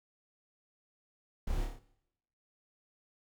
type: noise with echo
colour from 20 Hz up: brown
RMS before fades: -35 dBFS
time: 1.47-1.65 s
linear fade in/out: 5 ms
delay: 28 ms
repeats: 5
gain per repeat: -3 dB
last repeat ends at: 1.79 s
effects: noise-tail reverb RT60 0.8 s tail -17 dB re dry